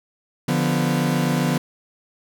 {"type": "chord", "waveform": "40% pulse", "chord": "B diminished", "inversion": "first", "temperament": "equal", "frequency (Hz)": [146.83, 174.61, 246.9], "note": ["D3", "F3", "B3"], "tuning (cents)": [0, 0, 0], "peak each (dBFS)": -22, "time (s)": [0.48, 1.58], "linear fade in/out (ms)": 5, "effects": []}